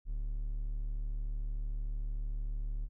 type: tone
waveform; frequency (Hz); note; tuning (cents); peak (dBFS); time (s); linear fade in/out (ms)
triangle; 36.66; D1; -2; -31; 0.05-2.89; 50
effects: none